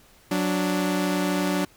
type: tone pair together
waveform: sawtooth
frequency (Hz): 184.2 / 292.4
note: F#3 / D4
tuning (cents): -7 / -7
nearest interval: minor sixth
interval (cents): 800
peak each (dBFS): -21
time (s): 0.31-1.65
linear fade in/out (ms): 5
effects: pink hiss -55 dBFS RMS until 1.76 s